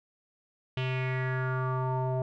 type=tone with low-pass filter sweep; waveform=square; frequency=129.2 Hz; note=C3; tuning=21 cents flat; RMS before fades=-30 dBFS; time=0.77-2.22 s; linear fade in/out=2 ms; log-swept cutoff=3000 to 700 Hz; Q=4.5; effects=none